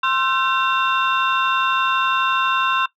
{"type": "tone cluster", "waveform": "sine", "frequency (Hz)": [1054, 1347, 1541, 2729, 3617], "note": ["C6", "E6", "G6", "F7", "A7"], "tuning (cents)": [12, 37, -30, -41, 47], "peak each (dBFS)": [-19, -23, -24, -23, -27], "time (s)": [0.03, 2.86], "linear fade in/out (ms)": 5, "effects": ["noise-tail reverb RT60 0.1 s tail -18 dB re dry", "tanh soft clip ceiling -7 dBFS"]}